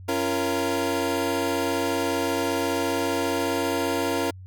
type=chord; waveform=25% pulse; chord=Bb minor; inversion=first; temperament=equal with one note detuned; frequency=277.2 / 342.4 / 466.2 Hz; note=Db4 / F4 / Bb4; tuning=0 / -34 / 0 cents; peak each=-24 dBFS; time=0.08-4.31 s; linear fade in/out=10 ms; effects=added 93 Hz sine -39 dBFS peak until 4.46 s

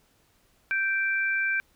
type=tone pair together; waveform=sine; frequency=1565 / 2345 Hz; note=G6 / D7; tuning=-3 / -3 cents; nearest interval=perfect fifth; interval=700 cents; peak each=-25 / -28 dBFS; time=0.71-1.6 s; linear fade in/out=0 ms; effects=pink hiss -65 dBFS RMS until 1.75 s

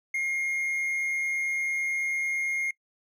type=tone with amplitude modulation; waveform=triangle; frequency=2137 Hz; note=C7; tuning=36 cents sharp; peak=-23 dBFS; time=0.14-2.71 s; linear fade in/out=5 ms; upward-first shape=sine; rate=149 Hz; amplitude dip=25%; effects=noise-tail reverb RT60 0.1 s tail -23 dB re dry

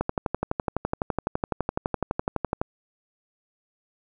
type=click train; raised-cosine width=1 ms; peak=-10 dBFS; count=32; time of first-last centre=0.01-2.615 s; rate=11.9 Hz; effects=none

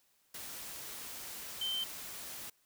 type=tone in noise; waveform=sine; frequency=3106 Hz; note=G7; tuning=17 cents flat; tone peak=-33 dBFS; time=1.61-1.84 s; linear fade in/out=5 ms; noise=white; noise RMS=-45 dBFS; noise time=0.34-2.5 s; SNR=+9 dB; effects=white hiss -72 dBFS RMS until 2.65 s

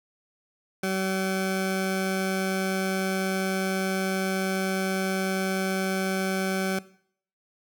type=tone pair together; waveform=20% pulse; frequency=190.25 / 761 Hz; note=F#3 / F#5; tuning=+48 / +48 cents; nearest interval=2 octaves; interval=2400 cents; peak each=-21 / -29 dBFS; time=0.83-6.79 s; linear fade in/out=5 ms; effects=noise-tail reverb RT60 0.6 s tail -19 dB re dry

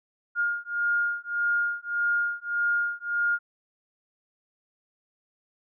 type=beating tone pair; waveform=sine; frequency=1416 / 1417.7 Hz; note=F6 / F6; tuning=+23 / +26 cents; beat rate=1.7 Hz; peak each=-27 dBFS; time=0.35-3.39 s; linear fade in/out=50 ms; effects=none

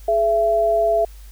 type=tone pair together; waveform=sine; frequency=421.4 / 670.7 Hz; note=G#4 / E5; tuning=+25 / +30 cents; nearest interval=minor sixth; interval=805 cents; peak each=-22 / -15 dBFS; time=0.08-1.05 s; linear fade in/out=5 ms; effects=added 50 Hz sine -37 dBFS peak until 1.31 s + white hiss -51 dBFS RMS until 1.31 s

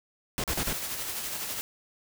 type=noise bursts; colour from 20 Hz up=pink; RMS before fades=-30 dBFS; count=4; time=0.38-0.729 s; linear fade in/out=0 ms; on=58 ms; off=39 ms
type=noise with tremolo; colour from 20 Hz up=white; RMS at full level=-33 dBFS; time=0.49-1.61 s; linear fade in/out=0 ms; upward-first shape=sine; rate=12 Hz; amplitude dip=35%
effects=none

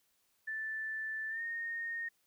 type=tone with pitch glide; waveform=sine; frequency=1760 to 1847.5 Hz; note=A6 to A#6; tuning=0 to -16 cents; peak=-36 dBFS; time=0.47-2.09 s; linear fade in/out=10 ms; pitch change=+84 cents; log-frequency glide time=1.29-1.42 s; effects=white hiss -75 dBFS RMS until 2.26 s

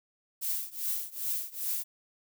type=noise with tremolo; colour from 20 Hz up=violet; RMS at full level=-30 dBFS; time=0.41-1.84 s; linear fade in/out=20 ms; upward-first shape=triangle; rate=2.5 Hz; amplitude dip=95%; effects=none

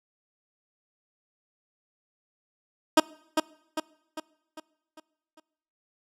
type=tone with echo; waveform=15% pulse; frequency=313.8 Hz; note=D#4; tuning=15 cents sharp; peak=-8 dBFS; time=2.97-3 s; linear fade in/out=5 ms; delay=400 ms; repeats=6; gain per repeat=-6 dB; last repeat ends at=5.4 s; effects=noise-tail reverb RT60 0.8 s tail -23 dB re dry + low-pass 11000 Hz 12 dB/octave

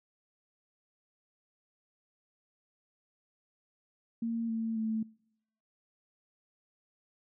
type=tone with pitch steps; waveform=sine; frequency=229.8 / 225.2 / 220.7 Hz; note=A#3 / A3 / A3; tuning=-25 / +40 / +5 cents; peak=-30 dBFS; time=4.22-5.03 s; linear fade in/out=5 ms; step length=270 ms; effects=noise-tail reverb RT60 0.8 s tail -26 dB re dry

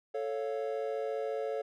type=chord; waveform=triangle; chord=A augmented; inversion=none; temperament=equal; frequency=440 / 554.4 / 698.5 Hz; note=A4 / C#5 / E#5; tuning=0 / 0 / 0 cents; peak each=-33 / -34 / -39 dBFS; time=0.14-1.62 s; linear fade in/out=10 ms; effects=none

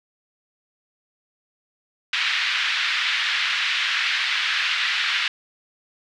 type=band-pass noise; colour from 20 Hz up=pink; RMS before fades=-23 dBFS; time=2.13-5.28 s; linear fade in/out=2 ms; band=1600 to 3900 Hz; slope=24 dB/octave; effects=none

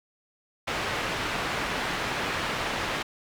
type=low-pass noise; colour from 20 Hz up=white; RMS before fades=-30 dBFS; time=0.67-3.03 s; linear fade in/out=10 ms; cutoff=2300 Hz; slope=12 dB/octave; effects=none

